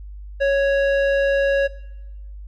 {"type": "tone with low-pass filter", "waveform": "square", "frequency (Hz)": 554.4, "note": "C#5", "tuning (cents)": 0, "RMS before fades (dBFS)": -18, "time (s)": [0.4, 1.68], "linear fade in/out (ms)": 20, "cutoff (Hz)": 2200, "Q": 1.1, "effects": ["noise-tail reverb RT60 1.0 s tail -19 dB re dry", "added 50 Hz sine -33 dBFS peak until 2.47 s"]}